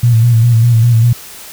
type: tone with vibrato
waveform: sine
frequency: 116.54 Hz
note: A#2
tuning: in tune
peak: -5 dBFS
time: 0.03-1.13 s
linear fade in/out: 5 ms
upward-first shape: square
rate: 5 Hz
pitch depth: 50 cents each way
effects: white hiss -32 dBFS RMS until 1.52 s